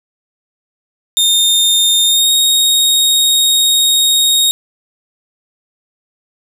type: tone with pitch glide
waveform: sawtooth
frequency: 3647 to 3741 Hz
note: A#7 to A#7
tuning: -39 to +5 cents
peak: -6 dBFS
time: 1.17-4.51 s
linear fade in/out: 0 ms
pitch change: +44 cents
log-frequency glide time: 2.04-2.31 s
effects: none